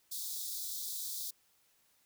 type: high-pass noise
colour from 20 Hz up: white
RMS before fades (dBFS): -40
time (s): 0.11-1.31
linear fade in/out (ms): 10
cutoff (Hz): 3500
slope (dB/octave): 96
effects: white hiss -71 dBFS RMS until 2.05 s